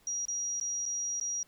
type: tone with dropouts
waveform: sine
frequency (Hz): 5740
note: F8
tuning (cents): +47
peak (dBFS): -31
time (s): 0.07-1.43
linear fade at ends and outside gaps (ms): 1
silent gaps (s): 0.253-0.283 / 0.599-0.611 / 0.855-0.861 / 1.199-1.211
effects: pink hiss -65 dBFS RMS until 1.47 s